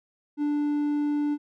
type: tone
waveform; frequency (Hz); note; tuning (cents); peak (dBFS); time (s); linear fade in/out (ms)
triangle; 293.7; D4; 0; -21; 0.37-1.38; 50
effects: none